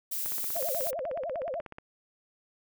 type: noise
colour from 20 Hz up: violet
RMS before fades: -33 dBFS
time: 0.11-0.91 s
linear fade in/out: 10 ms
type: click train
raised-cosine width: 0.5 ms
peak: -27 dBFS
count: 26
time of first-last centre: 0.26-1.784 s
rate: 16.4 Hz
type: tone with vibrato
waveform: sine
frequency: 593 Hz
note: D5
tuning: 17 cents sharp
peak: -31 dBFS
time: 0.55-1.61 s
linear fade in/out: 10 ms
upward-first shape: sine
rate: 10 Hz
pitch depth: 280 cents each way
effects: none